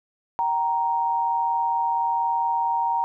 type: tone pair together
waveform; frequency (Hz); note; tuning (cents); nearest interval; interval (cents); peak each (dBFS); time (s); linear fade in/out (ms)
sine; 773 / 934.2; G5 / A#5; -24 / +3; minor third; 327; -27 / -21; 0.39-3.04; 0
effects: none